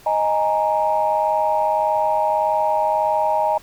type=chord; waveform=sine; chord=D# suspended fourth; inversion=none; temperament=equal; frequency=622.3 / 830.6 / 932.3 Hz; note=D#5 / G#5 / A#5; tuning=0 / 0 / 0 cents; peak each=-20 dBFS; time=0.06-3.58 s; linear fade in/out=5 ms; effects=tanh soft clip ceiling -7 dBFS + pink hiss -47 dBFS RMS until 3.62 s